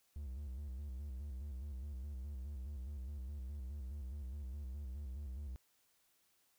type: tone with vibrato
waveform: triangle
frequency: 68 Hz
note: C#2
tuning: 33 cents flat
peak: -40 dBFS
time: 0.16-5.56 s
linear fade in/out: 0 ms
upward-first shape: square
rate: 4.8 Hz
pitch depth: 120 cents each way
effects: white hiss -75 dBFS RMS until 6.58 s